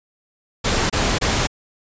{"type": "noise bursts", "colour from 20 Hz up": "pink", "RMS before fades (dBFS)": -19, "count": 3, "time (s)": [0.64, 1.472], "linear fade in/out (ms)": 10, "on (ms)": 260, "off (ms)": 26, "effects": ["resampled to 16000 Hz"]}